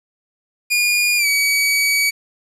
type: tone with pitch glide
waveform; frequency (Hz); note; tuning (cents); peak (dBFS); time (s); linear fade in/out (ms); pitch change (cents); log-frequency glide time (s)
sawtooth; 2433 to 2270; D#7 to C#7; -39 to +41; -11; 0.7-2.11; 20; -120; 1.17-1.27
effects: resampled to 32000 Hz + 8-bit